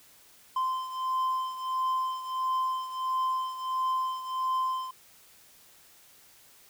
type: beating tone pair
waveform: triangle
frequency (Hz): 1036 / 1037.5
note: C6 / C6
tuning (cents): -17 / -15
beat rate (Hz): 1.5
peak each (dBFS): -27 / -32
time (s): 0.56-4.91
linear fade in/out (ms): 5
effects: white hiss -57 dBFS RMS until 6.69 s